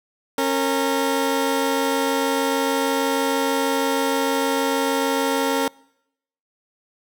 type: tone pair together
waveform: 20% pulse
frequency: 273.2 / 460 Hz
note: C#4 / A#4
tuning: -25 / -23 cents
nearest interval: major sixth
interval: 902 cents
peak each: -17 dBFS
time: 0.38-5.68 s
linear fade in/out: 2 ms
effects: noise-tail reverb RT60 0.8 s tail -25 dB re dry